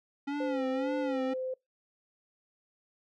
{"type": "tone with vibrato", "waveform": "square", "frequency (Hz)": 277.2, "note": "C#4", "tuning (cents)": 0, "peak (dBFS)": -32, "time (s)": [0.27, 1.34], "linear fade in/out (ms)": 10, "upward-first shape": "sine", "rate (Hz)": 1.8, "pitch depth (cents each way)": 94}
{"type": "tone", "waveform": "sine", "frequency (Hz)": 516, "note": "C5", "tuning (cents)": -24, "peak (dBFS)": -32, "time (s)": [0.4, 1.54], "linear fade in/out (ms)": 5}
{"effects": ["noise-tail reverb RT60 0.2 s tail -25 dB re dry", "low-pass 3000 Hz 12 dB/octave"]}